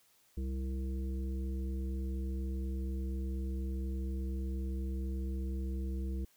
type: harmonic tone with a mistuned harmonic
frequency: 65.41 Hz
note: C2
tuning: in tune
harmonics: 1 / 3 / 5 / 7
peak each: -34 / -43 / -46 / -53 dBFS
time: 0.37-6.25 s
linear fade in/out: 5 ms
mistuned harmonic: 5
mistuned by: +22 cents
effects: white hiss -68 dBFS RMS until 6.36 s